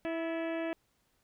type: harmonic tone with a mistuned harmonic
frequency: 328.3 Hz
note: E4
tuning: 7 cents flat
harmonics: 1 / 2 / 3 / 4 / 5 / 6 / 7 / 8 / 9 / 10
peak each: -35 / -36 / -49 / -50 / -46 / -50 / -50 / -49 / -58 / -59 dBFS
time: 0.05-0.73 s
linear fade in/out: 0 ms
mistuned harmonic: 5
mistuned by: +59 cents
effects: pink hiss -74 dBFS RMS until 1.23 s